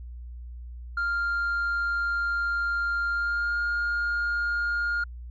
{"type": "tone with pitch glide", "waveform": "sine", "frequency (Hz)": [1396.9, 1415.6], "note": ["F6", "F6"], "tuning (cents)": [0, 23], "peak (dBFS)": -22, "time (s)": [0.97, 5.04], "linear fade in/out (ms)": 5, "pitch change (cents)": 23, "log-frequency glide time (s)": [3.11, 3.59], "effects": ["tanh soft clip ceiling -23 dBFS", "added 60 Hz sine -37 dBFS peak until 5.3 s"]}